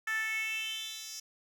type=tone with high-pass filter sweep; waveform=10% pulse; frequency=440 Hz; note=A4; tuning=in tune; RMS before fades=-36 dBFS; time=0.07-1.2 s; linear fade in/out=5 ms; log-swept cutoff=1600 to 5100 Hz; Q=6; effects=none